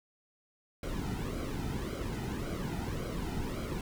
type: noise with flanger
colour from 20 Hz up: brown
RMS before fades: -36 dBFS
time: 0.83-3.81 s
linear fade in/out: 2 ms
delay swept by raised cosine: 1.1 to 1.83 ms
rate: 1.8 Hz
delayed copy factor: -0.7
effects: none